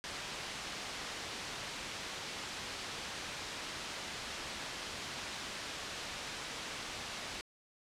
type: low-pass noise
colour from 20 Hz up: white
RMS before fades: -43 dBFS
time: 0.04-7.41 s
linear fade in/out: 0 ms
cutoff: 4600 Hz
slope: 12 dB/octave
effects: low-pass 10000 Hz 12 dB/octave